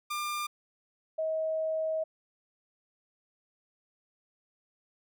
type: tone pair in turn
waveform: sawtooth / sine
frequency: 1197 / 635.7 Hz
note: D6 / D#5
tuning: +33 / +37 cents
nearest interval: major seventh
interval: 1096 cents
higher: first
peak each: -28 dBFS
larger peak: neither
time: 0.1-0.47 / 1.18-2.04 s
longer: second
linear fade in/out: 10 ms
effects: none